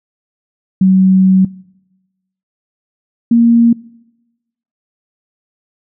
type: tone pair in turn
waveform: sine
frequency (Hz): 188.6 / 233.5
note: F#3 / A#3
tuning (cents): +33 / +3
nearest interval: major third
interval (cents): 370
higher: second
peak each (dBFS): -5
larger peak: neither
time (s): 0.81-1.45 / 3.31-3.73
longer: first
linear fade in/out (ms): 5
effects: noise-tail reverb RT60 1.0 s tail -23 dB re dry